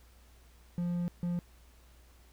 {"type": "tone bursts at uneven times", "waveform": "triangle", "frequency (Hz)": 174.61, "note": "F3", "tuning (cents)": 0, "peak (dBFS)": -28, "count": 2, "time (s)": [[0.78, 1.08], [1.23, 1.39]], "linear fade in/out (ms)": 0, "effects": ["added 60 Hz sine -57 dBFS peak until 2.32 s", "pink hiss -64 dBFS RMS until 2.32 s"]}